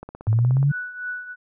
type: click train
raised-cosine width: 1 ms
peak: -22 dBFS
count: 11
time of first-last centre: 0.03-0.629 s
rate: 16.7 Hz
type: linear sweep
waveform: sine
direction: up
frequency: 105.1 to 146.83 Hz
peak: -15 dBFS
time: 0.27-0.72 s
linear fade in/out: 10 ms
type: tone with tremolo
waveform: sine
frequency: 1480 Hz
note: F#6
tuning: in tune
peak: -25 dBFS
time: 0.69-1.36 s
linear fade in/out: 50 ms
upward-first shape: triangle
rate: 3.1 Hz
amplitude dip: 75%
effects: none